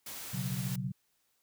white noise, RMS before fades -43 dBFS, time 0.06-0.76 s, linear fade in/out 5 ms
sine chord, B suspended second, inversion none, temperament equal, 123.47 / 138.59 / 185 Hz, B2 / C#3 / F#3, 0 / 0 / 0 cents, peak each -37 dBFS, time 0.33-0.92 s, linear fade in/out 10 ms
effects white hiss -75 dBFS RMS until 1.42 s

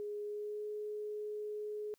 sine tone with pitch glide, 415.3 to 421.3 Hz, G#4 to G#4, 0 to +25 cents, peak -38 dBFS, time 0-1.94 s, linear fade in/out 0 ms, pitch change +25 cents, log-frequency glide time 0.23-0.65 s, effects white hiss -75 dBFS RMS until 1.98 s

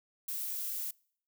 violet noise, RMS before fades -37 dBFS, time 0.28-0.91 s, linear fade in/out 5 ms, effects noise-tail reverb RT60 0.6 s tail -26 dB re dry

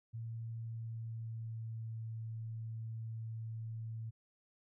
sine tone with pitch glide, 114.1 to 112.4 Hz, A#2 to A2, -37 to +37 cents, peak -40 dBFS, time 0.13-4.11 s, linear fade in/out 20 ms, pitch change -26 cents, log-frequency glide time 0.58-1.85 s, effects none

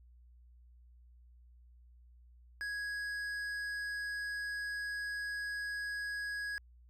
sine tone with tanh clipping, 1661.2 Hz, G#6, in tune, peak -38 dBFS, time 2.61-6.58 s, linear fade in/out 0 ms, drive 10 dB, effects added 60 Hz sine -57 dBFS peak until 6.89 s

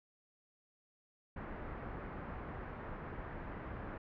pink low-pass noise, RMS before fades -45 dBFS, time 1.36-3.98 s, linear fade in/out 5 ms, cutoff 1800 Hz, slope 24 dB/octave, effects none

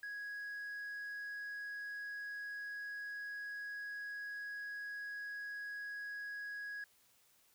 sine tone, 1661.2 Hz, G#6, in tune, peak -39 dBFS, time 0.03-6.84 s, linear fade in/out 2 ms, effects tanh soft clip ceiling -41 dBFS + white hiss -70 dBFS RMS until 7.54 s

